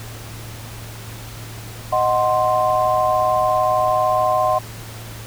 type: chord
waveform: sine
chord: C diminished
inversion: first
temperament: equal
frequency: 622.3 / 740 / 1046.5 Hz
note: Eb5 / Gb5 / C6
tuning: 0 / 0 / 0 cents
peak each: -19 dBFS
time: 1.92-4.59 s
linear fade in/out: 10 ms
effects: added 112 Hz sine -34 dBFS peak until 5.26 s + pink hiss -37 dBFS RMS until 5.26 s